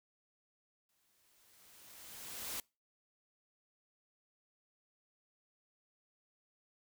white noise with exponential growth, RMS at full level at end -40 dBFS, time 0.89-2.6 s, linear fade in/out 1 ms, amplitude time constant 370 ms, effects noise-tail reverb RT60 0.3 s tail -26 dB re dry

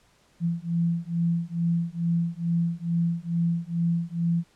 sine beating tone pair, 168.1 / 170.4 Hz, E3 / F3, +34 / -42 cents, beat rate 2.3 Hz, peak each -26 dBFS, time 0.4-4.44 s, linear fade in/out 50 ms, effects pink hiss -62 dBFS RMS until 4.55 s + low-pass 9000 Hz 12 dB/octave

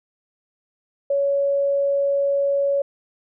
sine tone, 560 Hz, C#5, 18 cents sharp, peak -17 dBFS, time 1.1-2.82 s, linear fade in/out 5 ms, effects none

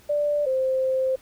sine tone pair in turn, 587.3 / 523.2 Hz, D5 / C5, 0 / 0 cents, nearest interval major second, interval 200 cents, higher first, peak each -20 dBFS, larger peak neither, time 0.09-0.46 / 0.46-1.16 s, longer second, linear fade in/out 10 ms, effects pink hiss -54 dBFS RMS until 1.21 s

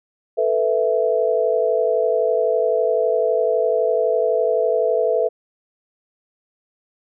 sine chord, A suspended second, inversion none, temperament equal with one note detuned, 442 / 493.9 / 659.3 Hz, A4 / B4 / E5, +8 / 0 / 0 cents, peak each -20 dBFS, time 0.37-5.29 s, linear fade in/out 20 ms, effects none

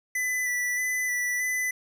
square tone with vibrato, 1986 Hz, B6, 9 cents sharp, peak -26 dBFS, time 0.15-1.71 s, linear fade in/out 5 ms, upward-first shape square, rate 1.6 Hz, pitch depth 16 cents each way, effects none

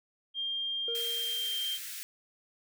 sine tone with pitch glide, 3200 to 3165 Hz, G7 to G7, +35 to +16 cents, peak -31 dBFS, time 0.34-1.79 s, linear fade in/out 50 ms, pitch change -19 cents, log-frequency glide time 0.89-1.53 s
triangle tone with exponential decay, 466.2 Hz, A#4, in tune, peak -33 dBFS, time 0.88-1.9 s, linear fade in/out 2 ms, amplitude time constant 220 ms
white high-pass noise, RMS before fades -41 dBFS, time 0.95-2.03 s, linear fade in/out 0 ms, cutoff 1500 Hz, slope 48 dB/octave
effects none

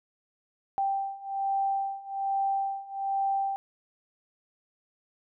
sine beating tone pair, 784 / 785.2 Hz, G5 / G5, 0 / +3 cents, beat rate 1.2 Hz, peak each -31 / -29 dBFS, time 0.78-3.56 s, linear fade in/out 0 ms, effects none

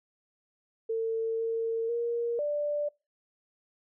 sine tone with pitch steps, 450.3 / 454.3 / 470.5 / 588 Hz, A4 / A#4 / A#4 / D5, +40 / -45 / +16 / +2 cents, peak -27 dBFS, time 0.89-2.89 s, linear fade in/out 10 ms, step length 500 ms, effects noise-tail reverb RT60 0.3 s tail -26 dB re dry

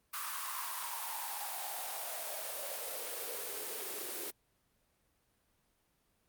white noise with high-pass filter sweep, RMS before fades -40 dBFS, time 0.13-4.31 s, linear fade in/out 10 ms, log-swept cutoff 1200 to 350 Hz, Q 5.4, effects pink hiss -75 dBFS RMS until 6.28 s + Opus 32 kbps

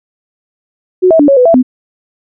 sine tone with pitch steps, 368 / 647 / 291.3 / 553 / 498.8 / 666 / 253.6 Hz, F#4 / E5 / D4 / C#5 / B4 / E5 / B3, -9 / -32 / -14 / -4 / +17 / +18 / +46 cents, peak -3 dBFS, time 1.02-1.629 s, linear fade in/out 20 ms, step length 87 ms, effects none

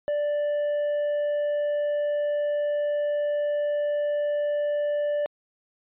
triangle tone, 587.3 Hz, D5, in tune, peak -21 dBFS, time 0.08-5.26 s, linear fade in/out 0 ms, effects resampled to 8000 Hz

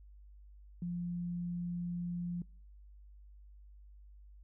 sine tone, 174.61 Hz, F3, in tune, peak -35 dBFS, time 0.82-2.42 s, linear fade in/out 2 ms, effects noise-tail reverb RT60 0.5 s tail -26 dB re dry + added 50 Hz sine -53 dBFS peak until 4.43 s

